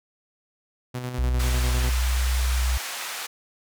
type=tone with tremolo; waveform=sawtooth; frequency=124.8 Hz; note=B2; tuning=19 cents sharp; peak=-24 dBFS; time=0.94-1.9 s; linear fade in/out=10 ms; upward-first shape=square; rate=10 Hz; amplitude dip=40%
type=tone with pitch glide; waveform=sine; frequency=61.74 to 62.6 Hz; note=B1 to B1; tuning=0 to +24 cents; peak=-20 dBFS; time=1.18-2.78 s; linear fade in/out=10 ms; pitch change=+24 cents; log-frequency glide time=1.91-2.23 s
type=band-pass noise; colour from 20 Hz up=pink; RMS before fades=-33 dBFS; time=1.39-3.27 s; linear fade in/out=10 ms; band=990 to 13000 Hz; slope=12 dB/octave
effects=none